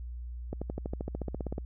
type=accelerating click train; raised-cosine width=2 ms; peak=-21 dBFS; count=16; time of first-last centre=0.53-1.581 s; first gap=86 ms; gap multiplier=0.97; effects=added 60 Hz sine -37 dBFS peak until 1.65 s